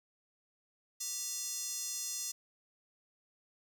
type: tone with high-pass filter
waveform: square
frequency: 392 Hz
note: G4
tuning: in tune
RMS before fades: -39 dBFS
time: 1-2.32 s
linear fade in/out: 10 ms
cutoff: 6200 Hz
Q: 2.8
effects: none